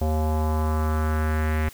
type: tone with low-pass filter sweep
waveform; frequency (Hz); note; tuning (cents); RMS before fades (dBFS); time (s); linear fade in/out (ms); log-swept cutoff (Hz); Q
square; 77.78; D#2; 0; -23; 0.01-1.69; 5; 690 to 2100; 2.7
effects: white hiss -47 dBFS RMS until 1.73 s